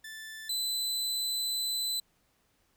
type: tone pair in turn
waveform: sawtooth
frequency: 1760 / 4017 Hz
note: A6 / B7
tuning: 0 / +29 cents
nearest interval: octave + major second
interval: 1429 cents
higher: second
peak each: -38 / -27 dBFS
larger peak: second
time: 0.04-0.49 / 0.49-2 s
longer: second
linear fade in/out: 5 ms
effects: pink hiss -71 dBFS RMS until 2.76 s